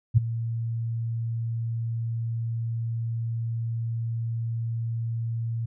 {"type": "tone with ADSR envelope", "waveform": "sine", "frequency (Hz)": 115, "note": "A#2", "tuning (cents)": -23, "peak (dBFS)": -11, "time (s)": [0.14, 5.66], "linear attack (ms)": 33, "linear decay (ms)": 13, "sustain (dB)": -15, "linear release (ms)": 9, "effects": []}